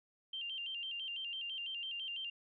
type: tone with vibrato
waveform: sine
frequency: 2960 Hz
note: F#7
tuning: in tune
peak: -39 dBFS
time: 0.33-2.3 s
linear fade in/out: 5 ms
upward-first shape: square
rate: 6 Hz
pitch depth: 100 cents each way
effects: none